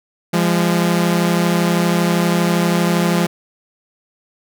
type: tone pair together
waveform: sawtooth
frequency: 172.3 / 204.9 Hz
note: F3 / G#3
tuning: -23 / -23 cents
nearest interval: minor third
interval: 300 cents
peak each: -11 / -15 dBFS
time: 0.33-3.27 s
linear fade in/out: 10 ms
effects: none